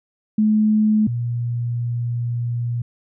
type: tone pair in turn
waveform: sine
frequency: 214.4 / 119.36 Hz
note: A3 / A#2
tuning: -45 / +41 cents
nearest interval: minor seventh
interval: 1014 cents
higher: first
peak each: -13 / -20 dBFS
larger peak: first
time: 0.38-1.07 / 1.07-2.82 s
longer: second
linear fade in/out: 5 ms
effects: none